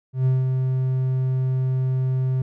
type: tone with ADSR envelope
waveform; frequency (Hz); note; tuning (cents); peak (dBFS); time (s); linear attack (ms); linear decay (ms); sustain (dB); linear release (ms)
triangle; 130; C3; -11; -13; 0.13-2.42; 130; 180; -4; 4
effects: none